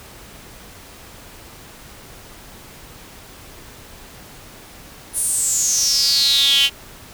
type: tone with high-pass filter sweep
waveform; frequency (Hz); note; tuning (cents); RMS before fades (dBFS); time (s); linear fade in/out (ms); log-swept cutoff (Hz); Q
sawtooth; 277.2; C#4; 0; -17; 5.13-6.7; 50; 10000 to 2900; 9.1
effects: pink hiss -41 dBFS RMS until 7.13 s